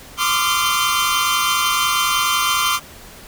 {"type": "tone cluster", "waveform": "sawtooth", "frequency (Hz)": [1034, 1157, 1207, 1383, 3108], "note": ["C6", "D6", "D6", "F6", "G7"], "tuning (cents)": [-21, -26, 47, -17, -16], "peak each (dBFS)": -19, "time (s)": [0.17, 2.8], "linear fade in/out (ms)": 50, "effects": ["pink hiss -40 dBFS RMS until 3.27 s"]}